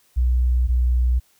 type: tone pair in turn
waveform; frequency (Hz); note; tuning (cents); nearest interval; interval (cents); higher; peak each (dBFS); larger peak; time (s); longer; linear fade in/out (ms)
sine; 61.74 / 61.48; B1 / B1; 0 / -7; unison; 7; first; -15; neither; 0.16-0.68 / 0.68-1.2; neither; 20
effects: white hiss -60 dBFS RMS until 1.39 s